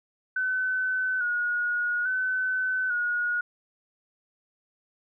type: tone with vibrato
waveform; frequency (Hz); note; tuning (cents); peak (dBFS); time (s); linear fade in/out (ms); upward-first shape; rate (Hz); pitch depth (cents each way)
sine; 1480; F#6; 0; -24; 0.36-3.41; 5; square; 0.59; 40
effects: none